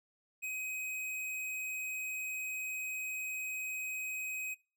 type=tone with hard clipping; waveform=sine; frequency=2523 Hz; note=D#7; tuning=23 cents sharp; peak=-37 dBFS; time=0.42-4.55 s; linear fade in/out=20 ms; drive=14 dB; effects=noise-tail reverb RT60 0.3 s tail -21 dB re dry